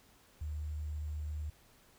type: tone with sample-and-hold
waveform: sine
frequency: 75.7 Hz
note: D#2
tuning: 47 cents flat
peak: -36 dBFS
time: 0.41-1.5 s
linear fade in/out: 5 ms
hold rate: 7350 Hz
effects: pink hiss -64 dBFS RMS until 1.98 s